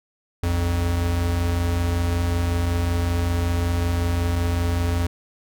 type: tone pair together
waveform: square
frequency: 60.97 / 86.3 Hz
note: B1 / F2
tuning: -22 / -20 cents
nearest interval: tritone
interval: 602 cents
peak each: -28 / -21 dBFS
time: 0.43-5.07 s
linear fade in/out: 5 ms
effects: none